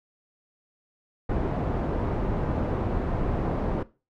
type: low-pass noise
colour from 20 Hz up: pink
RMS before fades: -27 dBFS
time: 1.29-3.83 s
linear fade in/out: 5 ms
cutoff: 770 Hz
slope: 12 dB/octave
effects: noise-tail reverb RT60 0.3 s tail -18 dB re dry